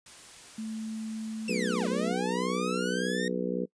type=noise; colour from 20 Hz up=white; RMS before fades=-49 dBFS; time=0.06-2.08 s; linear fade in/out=2 ms
type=tone; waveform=sine; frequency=220 Hz; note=A3; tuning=in tune; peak=-33 dBFS; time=0.58-2.12 s; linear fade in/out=5 ms
type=linear two-way sweep; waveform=sawtooth; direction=down then up; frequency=2734 to 481.3 to 1869 Hz; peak=-30 dBFS; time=1.48-3.28 s; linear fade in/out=2 ms; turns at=1.88 s
type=harmonic tone; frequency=61.7 Hz; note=B1; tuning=1 cent flat; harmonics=3 / 4 / 5 / 6 / 7 / 8; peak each=-33 / -35 / -39 / -37 / -35 / -34 dBFS; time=1.48-3.66 s; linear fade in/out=20 ms
effects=noise-tail reverb RT60 0.1 s tail -24 dB re dry + resampled to 22050 Hz